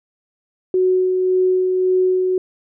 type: tone with tremolo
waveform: sine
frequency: 370 Hz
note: F#4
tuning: in tune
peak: -12 dBFS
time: 0.74-2.38 s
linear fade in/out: 2 ms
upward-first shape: sine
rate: 1.8 Hz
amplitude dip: 30%
effects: none